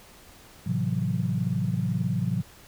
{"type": "chord", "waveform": "sine", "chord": "F# half-diminished seventh", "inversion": "first", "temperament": "just", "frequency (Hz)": [111, 133.2, 166.5, 185], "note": ["A2", "C3", "E3", "F#3"], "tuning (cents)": [16, 31, 18, 0], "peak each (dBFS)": -29, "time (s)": [0.66, 2.42], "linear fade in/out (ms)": 10, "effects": ["tanh soft clip ceiling -13 dBFS", "pink hiss -51 dBFS RMS until 2.67 s"]}